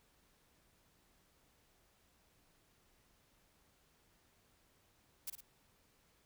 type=noise with echo; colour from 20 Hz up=blue; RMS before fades=-42 dBFS; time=5.27-5.3 s; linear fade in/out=5 ms; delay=54 ms; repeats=2; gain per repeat=-6 dB; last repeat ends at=5.408 s; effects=pink hiss -72 dBFS RMS until 6.25 s